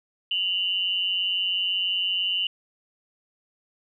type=tone pair together; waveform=sine; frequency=2811 / 2997 Hz; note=F7 / F#7; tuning=+11 / +22 cents; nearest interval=minor second; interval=111 cents; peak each=-26 / -25 dBFS; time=0.31-2.47 s; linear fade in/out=2 ms; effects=none